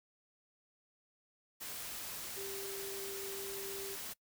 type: tone in noise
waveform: sine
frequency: 393 Hz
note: G4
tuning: 4 cents sharp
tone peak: -44 dBFS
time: 2.36-3.96 s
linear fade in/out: 20 ms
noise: white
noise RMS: -44 dBFS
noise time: 1.6-4.14 s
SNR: -3 dB
effects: noise-tail reverb RT60 0.1 s tail -22 dB re dry